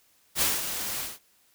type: noise with ADSR envelope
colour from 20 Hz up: white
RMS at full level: -23 dBFS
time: 0.35-1.19 s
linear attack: 65 ms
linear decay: 190 ms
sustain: -9 dB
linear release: 190 ms
effects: white hiss -64 dBFS RMS until 1.54 s